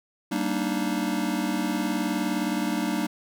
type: chord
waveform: square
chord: Eb major seventh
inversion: first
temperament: just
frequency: 194.45 / 233.3 / 291.7 / 311.1 Hz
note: G3 / Bb3 / D4 / Eb4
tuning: -14 / +2 / -12 / 0 cents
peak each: -31 dBFS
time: 0.31-3.07 s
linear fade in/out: 10 ms
effects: none